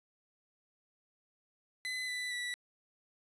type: tone with pitch steps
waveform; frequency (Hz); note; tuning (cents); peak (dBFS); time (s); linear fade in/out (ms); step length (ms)
30% pulse; 2017 / 1988.1 / 1959.6; B6 / B6 / B6; +36 / +11 / -14; -33; 1.85-2.54; 0; 230
effects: resampled to 22050 Hz